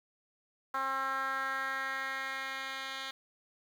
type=tone with band-pass filter sweep; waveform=10% pulse; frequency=267.7 Hz; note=C4; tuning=40 cents sharp; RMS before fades=-36 dBFS; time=0.74-3.11 s; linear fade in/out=5 ms; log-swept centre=1200 to 2900 Hz; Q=2.6; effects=9-bit